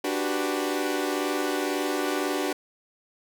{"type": "chord", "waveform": "sawtooth", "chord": "G major seventh", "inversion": "second", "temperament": "equal", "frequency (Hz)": [293.7, 370, 392, 493.9], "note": ["D4", "F#4", "G4", "B4"], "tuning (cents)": [0, 0, 0, 0], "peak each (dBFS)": [-25, -26, -29, -30], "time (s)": [0.04, 2.53], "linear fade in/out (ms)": 5, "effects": []}